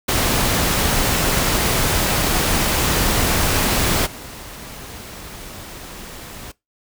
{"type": "noise with level steps", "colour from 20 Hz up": "pink", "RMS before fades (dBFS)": [-18, -35], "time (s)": [0.08, 6.52], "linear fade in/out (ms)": 10, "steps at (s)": 4.05, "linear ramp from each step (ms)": 20, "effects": ["noise-tail reverb RT60 0.2 s tail -22 dB re dry"]}